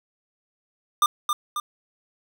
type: tone with echo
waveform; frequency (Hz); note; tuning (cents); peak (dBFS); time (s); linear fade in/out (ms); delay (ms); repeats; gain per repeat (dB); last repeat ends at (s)
square; 1200; D6; +37; -16; 1.02-1.06; 2; 270; 2; -5; 1.6
effects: none